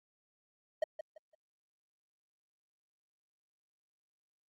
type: tone with echo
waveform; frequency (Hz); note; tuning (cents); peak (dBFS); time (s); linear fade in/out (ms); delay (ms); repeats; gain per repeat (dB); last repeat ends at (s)
triangle; 625; D#5; +8; -25; 0.82-0.84; 5; 170; 3; -11; 1.35
effects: Opus 48 kbps